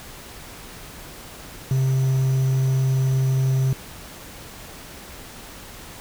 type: tone with quantisation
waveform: triangle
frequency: 132.2 Hz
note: C3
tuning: 18 cents sharp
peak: -15 dBFS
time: 1.71-3.73 s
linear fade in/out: 2 ms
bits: 7
effects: pink hiss -40 dBFS RMS until 6 s